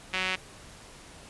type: tone with band-pass filter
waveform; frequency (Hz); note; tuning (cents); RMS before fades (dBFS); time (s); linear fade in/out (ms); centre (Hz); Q
sawtooth; 186.3; F#3; +12; -30; 0.13-0.36; 10; 2500; 2.2
effects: pink hiss -49 dBFS RMS until 1.29 s + resampled to 24000 Hz

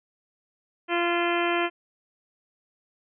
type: harmonic tone with a mistuned harmonic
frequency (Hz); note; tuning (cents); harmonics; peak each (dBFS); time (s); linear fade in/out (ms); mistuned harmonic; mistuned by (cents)
345.2; F4; -20; 1 / 2 / 3 / 4 / 5 / 6 / 7 / 8 / 9; -26 / -29 / -31 / -32 / -33 / -34 / -34 / -35 / -36; 0.88-1.7; 50; 8; -53
effects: none

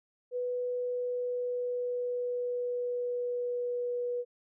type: tone with pitch glide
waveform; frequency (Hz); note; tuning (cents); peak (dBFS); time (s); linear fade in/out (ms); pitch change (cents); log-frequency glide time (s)
sine; 493.9 to 487.1; B4 to B4; 0 to -24; -30; 0.31-4.25; 50; -24; 0.65-3.95
effects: none

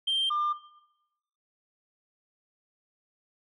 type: tone pair in turn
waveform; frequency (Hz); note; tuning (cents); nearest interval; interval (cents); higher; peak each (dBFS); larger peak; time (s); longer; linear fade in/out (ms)
sine; 3159 / 1197.7; G7 / D6; +13 / +34; octave + perfect fourth; 1679; first; -22 / -24; first; 0.07-0.3 / 0.3-0.53; neither; 10
effects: noise-tail reverb RT60 0.9 s tail -18 dB re dry + tanh soft clip ceiling -22 dBFS

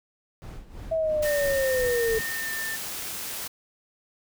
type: noise with tremolo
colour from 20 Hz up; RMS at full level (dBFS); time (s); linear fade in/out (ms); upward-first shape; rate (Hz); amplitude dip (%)
brown; -37; 0.42-2.21; 0; sine; 3; 75
type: linear sweep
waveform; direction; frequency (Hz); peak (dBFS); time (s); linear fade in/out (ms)
sine; down; 654 to 440; -22; 0.91-2.19; 10
type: noise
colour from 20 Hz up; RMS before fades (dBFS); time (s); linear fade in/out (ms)
white; -34; 1.22-3.48; 10
type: tone with pitch glide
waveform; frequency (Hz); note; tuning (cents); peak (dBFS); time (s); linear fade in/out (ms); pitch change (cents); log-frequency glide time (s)
sine; 1827 to 1791.5; A#6 to A6; -35 to +31; -30; 1.24-2.77; 20; -34; 2.27-2.57
effects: none

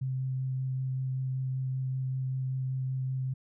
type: tone with vibrato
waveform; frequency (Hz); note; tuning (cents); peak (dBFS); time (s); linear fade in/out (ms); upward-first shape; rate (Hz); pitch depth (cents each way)
sine; 130.81; C3; 0; -29; 0.01-3.34; 10; sine; 5.2; 9
effects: none

